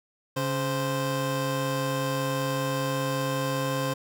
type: tone pair together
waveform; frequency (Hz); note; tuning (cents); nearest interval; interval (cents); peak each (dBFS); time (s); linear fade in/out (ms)
25% pulse; 138.5 / 522.9; C#3 / C5; -1 / -1; octave + major seventh; 2300; -25; 0.36-3.94; 10
effects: none